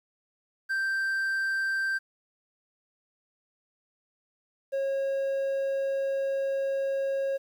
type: tone pair in turn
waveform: triangle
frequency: 1568 / 544.8 Hz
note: G6 / C#5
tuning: 0 / -30 cents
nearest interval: octave + tritone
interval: 1830 cents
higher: first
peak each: -24 dBFS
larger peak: neither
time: 0.69-1.99 / 4.72-7.38 s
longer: second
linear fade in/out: 20 ms
effects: 10-bit